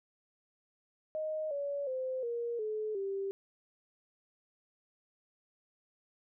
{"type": "tone with pitch steps", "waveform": "sine", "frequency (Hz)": [622.3, 567.4, 517.3, 471.6, 430, 392], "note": ["D#5", "C#5", "C5", "A#4", "A4", "G4"], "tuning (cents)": [0, 40, -20, 20, -40, 0], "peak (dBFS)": -33, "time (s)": [1.15, 3.31], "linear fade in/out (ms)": 0, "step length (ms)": 360, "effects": []}